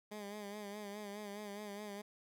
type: tone with vibrato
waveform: 15% pulse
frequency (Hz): 205.8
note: G#3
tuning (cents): -16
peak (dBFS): -38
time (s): 0.11-2.02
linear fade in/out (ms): 10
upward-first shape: sine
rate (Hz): 4.8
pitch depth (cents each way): 54
effects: none